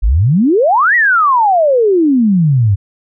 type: exponential two-way sweep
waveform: sine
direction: up then down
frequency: 45 to 1975.5 to 93.4 Hz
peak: -7 dBFS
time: 0.02-2.76 s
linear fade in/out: 20 ms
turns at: 0.95 s
effects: none